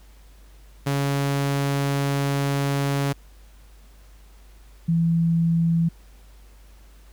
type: tone pair in turn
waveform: sawtooth / sine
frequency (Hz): 140 / 166.49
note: C#3 / E3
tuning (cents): +18 / +18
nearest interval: minor third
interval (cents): 300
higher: second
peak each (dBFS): -17 / -17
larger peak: neither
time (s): 0.86-3.13 / 4.88-5.89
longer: first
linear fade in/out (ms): 10
effects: added 50 Hz sine -46 dBFS peak until 7.12 s + pink hiss -57 dBFS RMS until 7.12 s